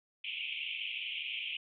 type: band-pass noise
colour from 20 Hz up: white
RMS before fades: -39 dBFS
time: 0.24-1.57 s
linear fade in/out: 5 ms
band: 2300 to 3200 Hz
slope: 96 dB/octave
effects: none